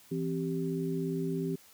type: tone cluster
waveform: sine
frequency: 166 / 263 / 390.3 Hz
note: E3 / C4 / G4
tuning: +12 / +9 / -8 cents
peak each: -33 / -35 / -35 dBFS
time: 0.11-1.56 s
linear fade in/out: 10 ms
effects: white hiss -58 dBFS RMS until 1.73 s